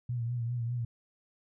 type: tone with vibrato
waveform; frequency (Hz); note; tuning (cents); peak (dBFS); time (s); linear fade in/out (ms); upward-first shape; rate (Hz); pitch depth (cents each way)
sine; 119.3; A#2; +41; -30; 0.09-0.85; 5; triangle; 5; 67
effects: none